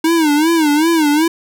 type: tone with vibrato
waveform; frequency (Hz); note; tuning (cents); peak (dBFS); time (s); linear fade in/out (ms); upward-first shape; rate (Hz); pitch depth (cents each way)
square; 312.7; D#4; +9; -11; 0.04-1.28; 5; sine; 2.6; 130
effects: none